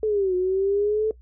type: linear two-way sweep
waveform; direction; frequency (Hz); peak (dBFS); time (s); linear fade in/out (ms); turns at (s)
sine; down then up; 440 to 361.1 to 440; -19; 0.03-1.11; 2; 0.35
effects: noise-tail reverb RT60 0.1 s tail -20 dB re dry + added 60 Hz sine -46 dBFS peak until 1.21 s